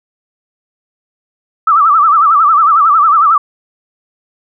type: tone with vibrato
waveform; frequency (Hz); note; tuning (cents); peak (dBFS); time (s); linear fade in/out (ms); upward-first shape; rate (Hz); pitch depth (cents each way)
sine; 1237; D#6; -10; -5; 1.67-3.38; 5; sine; 11; 140
effects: none